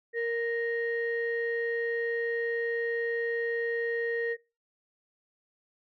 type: tone pair together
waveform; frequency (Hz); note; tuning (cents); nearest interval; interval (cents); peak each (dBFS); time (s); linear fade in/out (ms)
sine; 465.5 / 1864.7; A#4 / A#6; -2 / 0; 2 octaves; 2402; -28 / -32; 0.13-4.37; 50
effects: noise-tail reverb RT60 0.3 s tail -23 dB re dry + tanh soft clip ceiling -21 dBFS